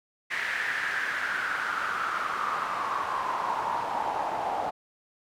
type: noise with band-pass filter sweep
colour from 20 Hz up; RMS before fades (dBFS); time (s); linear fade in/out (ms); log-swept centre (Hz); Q
pink; -30; 0.3-4.71; 20; 1900 to 760; 5.4
effects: none